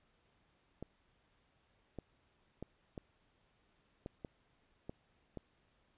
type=clicks; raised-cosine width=2 ms; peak=-30 dBFS; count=8; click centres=0.826 / 1.987 / 2.626 / 2.978 / 4.061 / 4.248 / 4.895 / 5.373 s; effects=pink hiss -74 dBFS RMS until 5.97 s + resampled to 8000 Hz

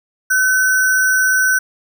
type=tone with sample-and-hold; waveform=sine; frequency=1517 Hz; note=F#6; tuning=43 cents sharp; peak=-11 dBFS; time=0.3-1.59 s; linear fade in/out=10 ms; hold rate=7350 Hz; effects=none

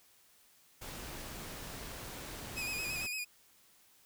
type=noise; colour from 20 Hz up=pink; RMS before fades=-45 dBFS; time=0.81-3.07 s; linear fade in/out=10 ms
type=tone with vibrato; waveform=sawtooth; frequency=2500 Hz; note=D#7; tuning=8 cents sharp; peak=-33 dBFS; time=2.56-3.25 s; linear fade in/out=20 ms; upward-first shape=square; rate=8.8 Hz; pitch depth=37 cents each way
effects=white hiss -65 dBFS RMS until 4.05 s

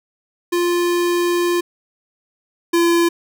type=tone pair in turn; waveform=square; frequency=349.2 / 340.6 Hz; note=F4 / F4; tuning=0 / -43 cents; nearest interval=unison; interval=43 cents; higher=first; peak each=-16 / -13 dBFS; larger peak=second; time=0.52-1.61 / 2.73-3.09 s; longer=first; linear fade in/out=10 ms; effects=none

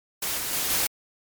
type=noise with level steps; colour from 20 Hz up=white; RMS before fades=-28 / -30 / -27 / -24 dBFS; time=0.22-0.87 s; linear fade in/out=5 ms; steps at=0.38 / 0.53 / 0.7 s; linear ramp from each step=2 ms; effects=MP3 96 kbps

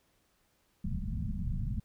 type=low-pass noise; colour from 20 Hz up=pink; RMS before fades=-34 dBFS; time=0.84-1.8 s; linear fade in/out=5 ms; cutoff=230 Hz; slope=96 dB/octave; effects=pink hiss -72 dBFS RMS until 1.84 s

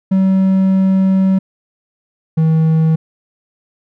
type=tone pair in turn; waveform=triangle; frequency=190.6 / 159.91 Hz; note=G3 / D#3; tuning=-48 / +48 cents; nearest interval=minor third; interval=304 cents; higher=first; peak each=-7 dBFS; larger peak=neither; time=0.11-1.39 / 2.37-2.96 s; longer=first; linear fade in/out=10 ms; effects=none

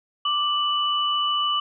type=tone pair together; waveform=sine; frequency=1176 / 2969 Hz; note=D6 / F#7; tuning=+2 / +5 cents; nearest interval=octave + major third; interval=1603 cents; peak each=-23 dBFS; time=0.25-1.6 s; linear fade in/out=5 ms; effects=none

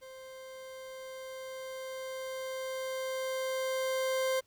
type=tone with level ramp; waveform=40% pulse; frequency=523.3 Hz; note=C5; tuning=in tune; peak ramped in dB=-46 to -27 dBFS; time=0.01-4.41 s; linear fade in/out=20 ms; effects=pink hiss -70 dBFS RMS until 4.46 s

